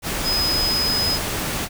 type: tone in noise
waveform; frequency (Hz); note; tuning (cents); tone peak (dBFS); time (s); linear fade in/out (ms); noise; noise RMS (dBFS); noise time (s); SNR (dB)
sine; 5040; D#8; +21; -19; 0.23-1.19; 50; pink; -25; 0.02-1.69; +3
effects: none

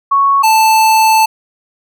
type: tone pair in turn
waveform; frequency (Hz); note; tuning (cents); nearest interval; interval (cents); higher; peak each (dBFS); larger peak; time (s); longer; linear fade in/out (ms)
sine / square; 1108.7 / 880.5; C#6 / A5; 0 / +1; major third; 399; first; -7; neither; 0.11-0.43 / 0.43-1.26; second; 10
effects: none

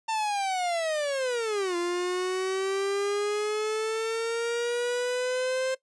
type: linear two-way sweep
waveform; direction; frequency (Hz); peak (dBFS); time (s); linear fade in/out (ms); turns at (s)
45% pulse; down then up; 900 to 345.4 to 525; -26; 0.08-5.75; 10; 1.76
effects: noise-tail reverb RT60 0.1 s tail -18 dB re dry + resampled to 22050 Hz

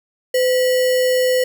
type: tone with sample-and-hold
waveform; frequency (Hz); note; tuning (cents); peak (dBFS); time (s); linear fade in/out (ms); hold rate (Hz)
sine; 508; B4; +49; -13; 0.34-1.44; 5; 2450
effects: none

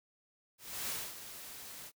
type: noise with ADSR envelope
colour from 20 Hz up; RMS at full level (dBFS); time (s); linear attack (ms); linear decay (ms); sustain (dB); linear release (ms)
white; -37; 0.58-1.92; 310; 240; -11; 55
effects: noise-tail reverb RT60 0.1 s tail -26 dB re dry

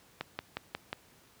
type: click train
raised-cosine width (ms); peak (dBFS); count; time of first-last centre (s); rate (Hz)
0.3; -18; 5; 0.21-0.929; 5.56
effects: pink hiss -61 dBFS RMS until 1.4 s + high-pass 80 Hz 12 dB/octave

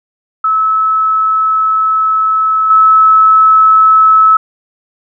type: tone with level steps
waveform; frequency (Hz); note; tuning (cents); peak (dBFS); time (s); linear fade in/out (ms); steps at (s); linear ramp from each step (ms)
sine; 1299; E6; -26; -8 / -3; 0.44-4.37; 5; 2.7; 5
effects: none

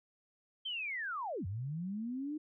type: linear two-way sweep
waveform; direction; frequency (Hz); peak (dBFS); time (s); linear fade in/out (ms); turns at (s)
sine; down then up; 3179 to 87 to 311.5; -36; 0.65-2.38; 10; 1.46
effects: none

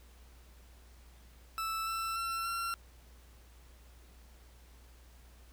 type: tone with pitch steps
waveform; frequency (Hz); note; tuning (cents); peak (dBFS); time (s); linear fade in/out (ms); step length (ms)
40% pulse; 1318.5 / 1333.8 / 1349.3 / 1365; E6 / E6 / E6 / F6; 0 / +20 / +40 / -40; -33; 1.58-2.74; 0; 290
effects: added 60 Hz sine -55 dBFS peak until 5.52 s + pink hiss -63 dBFS RMS until 5.52 s

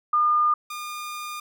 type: tone pair in turn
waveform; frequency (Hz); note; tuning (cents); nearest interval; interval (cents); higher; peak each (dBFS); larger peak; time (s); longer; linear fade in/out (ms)
sine / sawtooth; 1212 / 1212; D#6 / D#6; -46 / -46; unison; 0; neither; -17 / -28; first; 0.13-0.54 / 0.7-1.4; second; 5
effects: none

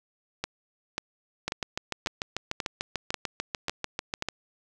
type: two click trains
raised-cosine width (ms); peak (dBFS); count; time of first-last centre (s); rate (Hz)
0.2; -12 / -12; 20 / 8; 1.48-4.286 / 0.44-4.224; 6.77 / 1.85
effects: none

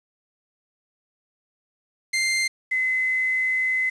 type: tone pair in turn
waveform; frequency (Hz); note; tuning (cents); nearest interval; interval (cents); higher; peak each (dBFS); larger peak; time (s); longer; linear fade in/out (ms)
sawtooth / sine; 2093 / 2038; C7 / C7; 0 / -46; unison; 46; first; -17 / -20; first; 2.13-2.48 / 2.71-3.9; second; 10
effects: resampled to 22050 Hz + 8-bit

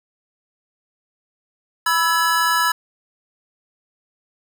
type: chord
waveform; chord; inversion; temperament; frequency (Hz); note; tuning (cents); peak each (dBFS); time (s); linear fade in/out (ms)
square; E major; second; equal with one note detuned; 987.8 / 1318.5 / 1692.2; B5 / E6 / G#6; 0 / 0 / +32; -21; 1.86-2.72; 5
effects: none

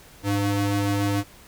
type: ring-modulated tone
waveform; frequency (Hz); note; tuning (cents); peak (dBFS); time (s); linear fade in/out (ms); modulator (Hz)
45% pulse; 202; G#3; -48; -18; 0.23-1.24; 50; 97.5
effects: pink hiss -49 dBFS RMS until 1.47 s

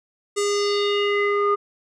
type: tone with low-pass filter sweep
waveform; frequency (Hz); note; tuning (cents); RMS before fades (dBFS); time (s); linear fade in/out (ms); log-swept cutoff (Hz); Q
square; 408; G#4; -31; -21; 0.36-1.56; 20; 8200 to 1200; 3.6
effects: none

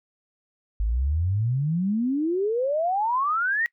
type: exponential sweep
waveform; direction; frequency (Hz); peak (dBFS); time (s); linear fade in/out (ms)
sine; up; 49.93 to 1924; -21; 0.8-3.66; 0
effects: noise-tail reverb RT60 0.1 s tail -22 dB re dry

